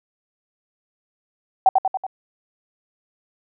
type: tone with echo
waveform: sine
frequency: 762 Hz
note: G5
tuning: 49 cents flat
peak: -8 dBFS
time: 1.66-1.69 s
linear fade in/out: 2 ms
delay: 94 ms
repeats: 4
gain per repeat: -4 dB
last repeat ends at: 2.066 s
effects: none